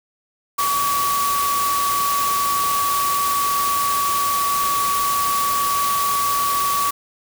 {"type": "tone in noise", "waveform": "sine", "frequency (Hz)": 1135, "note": "C#6", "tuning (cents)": 41, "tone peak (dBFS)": -18, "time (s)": [0.58, 6.91], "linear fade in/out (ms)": 10, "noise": "white", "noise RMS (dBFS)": -25, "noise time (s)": [0.58, 6.91], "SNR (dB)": 4, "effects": []}